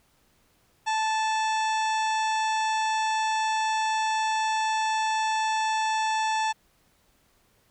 harmonic tone with a mistuned harmonic, 876 Hz, A5, 8 cents flat, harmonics 1 / 2 / 3 / 4 / 5 / 6 / 7 / 8 / 9, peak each -24 / -33 / -35 / -38 / -43 / -41 / -47 / -45 / -43 dBFS, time 0.86-6.53 s, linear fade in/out 20 ms, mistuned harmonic 6, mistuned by +99 cents, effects pink hiss -65 dBFS RMS until 7.7 s

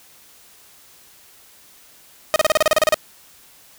sawtooth tone bursts, 622.3 Hz, D#5, in tune, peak -8 dBFS, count 12, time 2.34-2.943 s, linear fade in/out 0 ms, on 20 ms, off 33 ms, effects white hiss -49 dBFS RMS until 3.78 s

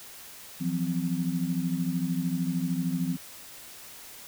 sine tone cluster, 167.6 / 180.8 / 258.3 Hz, E3 / F#3 / C4, +29 / -40 / -22 cents, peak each -30 / -30 / -31 dBFS, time 0.6-3.17 s, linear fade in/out 20 ms, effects white hiss -46 dBFS RMS until 4.27 s

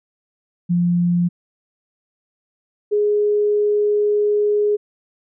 sine tone pair in turn, 174.61 / 416.2 Hz, F3 / G#4, 0 / +4 cents, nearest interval octave + minor third, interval 1504 cents, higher second, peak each -14 dBFS, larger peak neither, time 0.69-1.29 / 2.91-4.77 s, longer second, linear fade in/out 20 ms, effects none

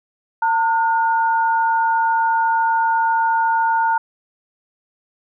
sine tone pair together, 907 / 1439.8 Hz, A#5 / F#6, -48 / -48 cents, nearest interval minor sixth, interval 800 cents, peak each -15 / -22 dBFS, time 0.42-3.98 s, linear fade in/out 5 ms, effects none

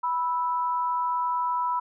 sine tone pair together, 985 / 1313.3 Hz, B5 / E6, -5 / -7 cents, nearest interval perfect fourth, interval 498 cents, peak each -24 / -32 dBFS, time 0.03-1.8 s, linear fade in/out 10 ms, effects none

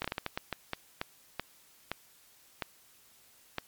slowing click train, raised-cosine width 0.3 ms, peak -16 dBFS, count 14, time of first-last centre 0.02-3.583 s, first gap 24 ms, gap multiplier 1.36, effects white hiss -61 dBFS RMS until 3.67 s + MP3 96 kbps

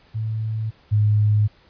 sine tone pair in turn, 110 / 105.37 Hz, A2 / G#2, 0 / +26 cents, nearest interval minor second, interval 74 cents, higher first, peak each -22 / -14 dBFS, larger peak second, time 0.14-0.71 / 0.91-1.48 s, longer neither, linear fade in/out 20 ms, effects pink hiss -55 dBFS RMS until 1.69 s + resampled to 11025 Hz

